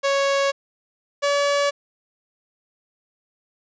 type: tone pair in turn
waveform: sawtooth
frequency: 554.4 / 570 Hz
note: C#5 / C#5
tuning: 0 / +48 cents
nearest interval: unison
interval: 48 cents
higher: second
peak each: -14 dBFS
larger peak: neither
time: 0.03-0.52 / 1.22-1.71 s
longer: neither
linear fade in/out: 20 ms
effects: resampled to 16000 Hz + 9-bit